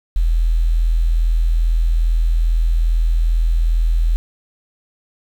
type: tone with quantisation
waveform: sine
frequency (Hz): 41.2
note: E1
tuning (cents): 0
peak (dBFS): -12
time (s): 0.16-4.16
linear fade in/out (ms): 0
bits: 7
effects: none